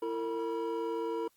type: tone cluster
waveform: triangle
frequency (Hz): 335.5 / 455.4 / 968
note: E4 / A#4 / B5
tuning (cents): +31 / -40 / -35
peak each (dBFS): -35 / -32 / -38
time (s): 0.02-1.28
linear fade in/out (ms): 5
effects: white hiss -70 dBFS RMS until 1.36 s + Opus 24 kbps